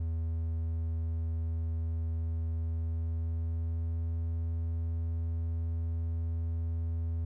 triangle tone with pitch glide, 81.7 to 82.65 Hz, E2 to E2, -15 to +5 cents, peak -28 dBFS, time 0-7.25 s, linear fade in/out 5 ms, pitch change +20 cents, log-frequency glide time 2.7-4.07 s, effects none

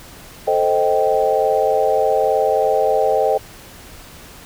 sine chord, A half-diminished seventh, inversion none, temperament equal with one note detuned, 440 / 523.3 / 622.3 / 780.8 Hz, A4 / C5 / Eb5 / G5, 0 / 0 / 0 / -7 cents, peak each -19 dBFS, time 0.47-3.38 s, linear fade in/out 10 ms, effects pink hiss -40 dBFS RMS until 4.45 s

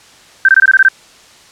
sine tone bursts, 1560 Hz, G6, 9 cents flat, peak -3 dBFS, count 8, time 0.45-0.885 s, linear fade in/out 2 ms, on 36 ms, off 21 ms, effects white hiss -42 dBFS RMS until 1.51 s + low-pass 7000 Hz 12 dB/octave

